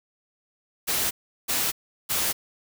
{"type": "noise bursts", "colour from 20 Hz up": "white", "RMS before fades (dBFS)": -25, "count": 3, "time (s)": [0.87, 2.33], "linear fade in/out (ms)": 20, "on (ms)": 240, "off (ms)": 370, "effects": []}